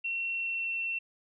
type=tone with pitch glide; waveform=sine; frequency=2721 to 2705 Hz; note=F7 to E7; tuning=-46 to +44 cents; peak=-30 dBFS; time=0.04-0.99 s; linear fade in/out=10 ms; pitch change=-10 cents; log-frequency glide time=0.32-0.71 s; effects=none